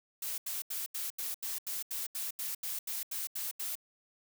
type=noise bursts; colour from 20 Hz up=blue; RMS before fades=-37 dBFS; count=15; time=0.22-3.754 s; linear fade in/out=5 ms; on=160 ms; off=81 ms; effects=none